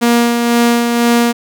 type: tone with tremolo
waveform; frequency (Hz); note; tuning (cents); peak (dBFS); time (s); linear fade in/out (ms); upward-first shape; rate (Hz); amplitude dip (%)
sawtooth; 236.6; A#3; +26; -4; 0.01-1.33; 20; sine; 2; 40
effects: none